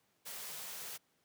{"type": "band-stop noise", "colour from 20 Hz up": "white", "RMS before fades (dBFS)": -45, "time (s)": [0.25, 0.98], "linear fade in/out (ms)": 20, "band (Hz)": [240, 360], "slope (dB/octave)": 96, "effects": ["pink hiss -75 dBFS RMS until 1.24 s", "high-pass 150 Hz 12 dB/octave"]}